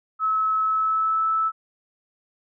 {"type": "tone with pitch glide", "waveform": "sine", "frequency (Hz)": [1294, 1311.3], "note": ["E6", "E6"], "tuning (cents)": [-32, -9], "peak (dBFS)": -19, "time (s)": [0.19, 1.52], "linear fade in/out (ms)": 50, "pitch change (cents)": 23, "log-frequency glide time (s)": [0.6, 1.27], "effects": []}